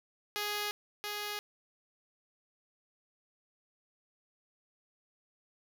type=tone with echo; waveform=5% pulse; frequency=415.3 Hz; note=G#4; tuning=in tune; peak=-22 dBFS; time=0.36-0.71 s; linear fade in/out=0 ms; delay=680 ms; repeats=1; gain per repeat=-3 dB; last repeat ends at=1.39 s; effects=none